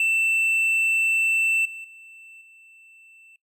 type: tone with level steps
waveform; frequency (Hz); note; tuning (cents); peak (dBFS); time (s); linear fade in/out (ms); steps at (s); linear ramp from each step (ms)
triangle; 2670; E7; +22; -17 / -33 / -42 / -47; 0-3.36; 2; 1.65 / 1.84 / 2.41; 5
effects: noise-tail reverb RT60 0.1 s tail -20 dB re dry